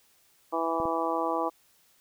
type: harmonic tone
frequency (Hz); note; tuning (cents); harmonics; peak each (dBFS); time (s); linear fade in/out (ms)
164.81; E3; 0; 2 / 3 / 4 / 5 / 6 / 7; -33 / -33 / -33 / -33 / -33 / -33; 0.52-1.5; 20
type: clicks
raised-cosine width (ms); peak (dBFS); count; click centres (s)
2; -24; 2; 0.801 / 0.855
effects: white hiss -64 dBFS RMS until 2 s